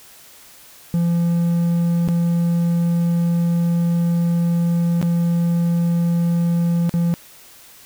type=tone with dropouts; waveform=triangle; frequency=170.6 Hz; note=F3; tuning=40 cents flat; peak=-13 dBFS; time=0.94-7.14 s; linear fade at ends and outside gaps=0 ms; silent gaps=2.077-2.087 / 5.015-5.027 / 6.894-6.939 s; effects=white hiss -45 dBFS RMS until 7.85 s